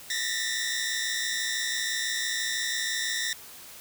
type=tone cluster; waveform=15% pulse; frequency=1784 / 1850 / 1963 Hz; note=A6 / A#6 / B6; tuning=+23 / -14 / -11 cents; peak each=-26 dBFS; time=0.1-3.33 s; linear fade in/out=2 ms; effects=white hiss -46 dBFS RMS until 3.8 s